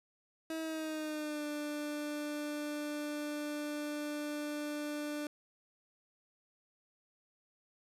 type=tone with pitch glide; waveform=30% pulse; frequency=321.4 to 296.4 Hz; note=E4 to D4; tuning=-44 to +16 cents; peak=-34 dBFS; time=0.5-5.27 s; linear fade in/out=2 ms; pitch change=-140 cents; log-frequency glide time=0.61-1.45 s; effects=resampled to 32000 Hz